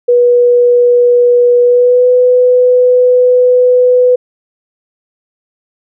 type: tone with pitch glide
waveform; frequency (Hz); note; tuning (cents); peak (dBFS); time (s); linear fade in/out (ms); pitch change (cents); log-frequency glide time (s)
sine; 486.2 to 498.4; B4 to B4; -27 to +16; -4; 0.08-4.16; 10; +43; 1.62-2.08
effects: none